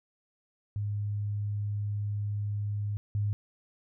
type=tone pair in turn; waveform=sine; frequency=103.2 / 103.2 Hz; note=G#2 / G#2; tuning=-10 / -10 cents; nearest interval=unison; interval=0 cents; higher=neither; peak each=-29 / -26 dBFS; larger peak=second; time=0.76-2.97 / 3.15-3.33 s; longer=first; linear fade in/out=0 ms; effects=none